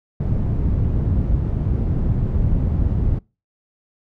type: low-pass noise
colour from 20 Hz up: white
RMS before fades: -19 dBFS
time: 0.2-3.19 s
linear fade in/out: 5 ms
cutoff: 110 Hz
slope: 12 dB/octave
effects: noise-tail reverb RT60 0.3 s tail -25 dB re dry